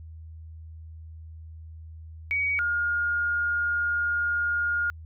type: tone pair in turn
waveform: sine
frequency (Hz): 2257 / 1421.8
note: C#7 / F6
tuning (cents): +31 / +31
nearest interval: minor sixth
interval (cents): 800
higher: first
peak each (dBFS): -23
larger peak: neither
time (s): 2.31-2.59 / 2.59-4.9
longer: second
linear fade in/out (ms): 0
effects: added 80 Hz sine -40 dBFS peak until 5.05 s